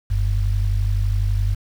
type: tone pair together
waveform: sine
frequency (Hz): 46.3 / 98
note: F#1 / G2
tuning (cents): +2 / 0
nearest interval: octave + minor second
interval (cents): 1298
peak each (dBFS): -19 / -20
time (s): 0.1-1.55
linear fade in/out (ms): 10
effects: 7-bit